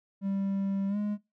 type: tone with pitch glide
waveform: triangle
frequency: 196 to 207.7 Hz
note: G3 to G#3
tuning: 0 to 0 cents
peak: -26 dBFS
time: 0.21-1.18 s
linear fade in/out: 50 ms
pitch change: +100 cents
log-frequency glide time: 0.88-0.97 s
effects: noise-tail reverb RT60 0.2 s tail -18 dB re dry